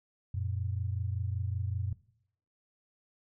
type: tone pair together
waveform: sine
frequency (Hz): 91 / 116.26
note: F#2 / A#2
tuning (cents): -28 / -4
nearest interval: major third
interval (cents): 424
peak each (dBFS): -32 / -36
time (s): 0.34-1.93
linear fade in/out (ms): 5
effects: noise-tail reverb RT60 0.7 s tail -18 dB re dry